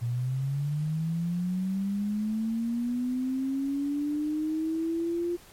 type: linear sweep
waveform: sine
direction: up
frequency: 116.54 to 350 Hz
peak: -26 dBFS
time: 0.01-5.37 s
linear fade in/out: 20 ms
effects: pink hiss -53 dBFS RMS until 5.52 s + MP3 64 kbps